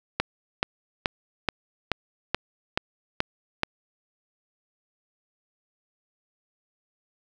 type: click train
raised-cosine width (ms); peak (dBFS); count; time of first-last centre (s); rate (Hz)
0.3; -6; 9; 0.2-3.633; 2.33
effects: none